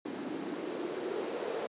white noise with band-pass filter sweep, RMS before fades -37 dBFS, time 0.05-1.67 s, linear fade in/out 5 ms, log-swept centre 270 to 470 Hz, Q 3.5, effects high-pass 150 Hz 12 dB/octave + resampled to 8000 Hz

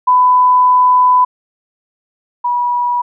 sine tone pair in turn, 1000 / 972.1 Hz, B5 / B5, +21 / -28 cents, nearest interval unison, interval 49 cents, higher first, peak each -6 / -12 dBFS, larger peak first, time 0.07-1.25 / 2.44-3.02 s, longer first, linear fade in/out 10 ms, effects none

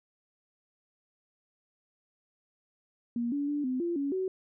sine tone with pitch steps, 236.9 / 285.8 / 291.8 / 255.9 / 343.6 / 280.6 / 375.8 Hz, A#3 / D4 / D4 / C4 / F4 / C#4 / F#4, +28 / -47 / -11 / -38 / -28 / +21 / +27 cents, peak -28 dBFS, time 3.16-4.28 s, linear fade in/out 2 ms, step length 160 ms, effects none

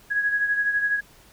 sine beating tone pair, 1661.2 / 1673.2 Hz, G#6 / G#6, 0 / +12 cents, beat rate 12 Hz, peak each -21 / -29 dBFS, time 0.1-1.01 s, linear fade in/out 20 ms, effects pink hiss -53 dBFS RMS until 1.32 s

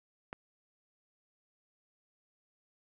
click, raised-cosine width 0.5 ms, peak -25 dBFS, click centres 0.329 s, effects none

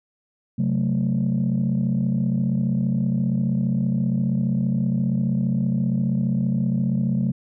sine chord, F# diminished, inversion second, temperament equal with one note detuned, 133.87 / 185 / 220 Hz, C3 / F#3 / A3, +40 / 0 / 0 cents, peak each -22 dBFS, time 0.58-7.32 s, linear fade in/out 10 ms, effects tanh soft clip ceiling -14 dBFS

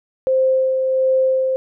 sine tone with tremolo, 523.3 Hz, C5, in tune, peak -12 dBFS, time 0.27-1.56 s, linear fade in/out 0 ms, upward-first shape sine, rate 1.4 Hz, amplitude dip 35%, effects none

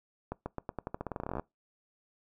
accelerating click train, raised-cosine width 1 ms, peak -21 dBFS, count 21, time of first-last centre 0.32-1.396 s, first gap 140 ms, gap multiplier 0.88, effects noise-tail reverb RT60 0.2 s tail -23 dB re dry

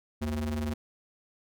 square ring-modulated tone, 73.42 Hz, D2, in tune, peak -27 dBFS, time 0.21-0.74 s, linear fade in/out 10 ms, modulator 157 Hz, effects none

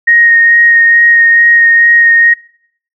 sine tone with vibrato, 1864.7 Hz, A#6, in tune, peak -3 dBFS, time 0.07-2.34 s, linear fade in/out 10 ms, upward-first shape sine, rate 2.3 Hz, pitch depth 11 cents each way, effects noise-tail reverb RT60 0.6 s tail -23 dB re dry

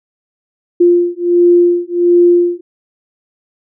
sine beating tone pair, 348.7 / 350.1 Hz, F4 / F4, -3 / +4 cents, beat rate 1.4 Hz, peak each -10 dBFS, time 0.8-2.61 s, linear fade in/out 10 ms, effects none

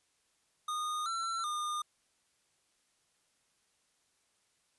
square tone with pitch steps, 1229 / 1347 / 1214 Hz, D#6 / E6 / D#6, -22 / +37 / -43 cents, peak -34 dBFS, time 0.68-1.82 s, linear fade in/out 5 ms, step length 380 ms, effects white hiss -74 dBFS RMS until 4.78 s + resampled to 24000 Hz

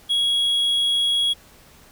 triangle tone, 3322 Hz, G#7, in tune, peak -16 dBFS, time 0.09-1.34 s, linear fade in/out 20 ms, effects pink hiss -50 dBFS RMS until 1.91 s

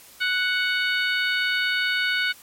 harmonic tone, 740 Hz, F#5, in tune, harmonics 2 / 3 / 4 / 5 / 6, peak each -23 / -27 / -29 / -31 / -33 dBFS, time 0.2-2.33 s, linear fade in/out 20 ms, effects white hiss -48 dBFS RMS until 2.42 s + MP3 64 kbps

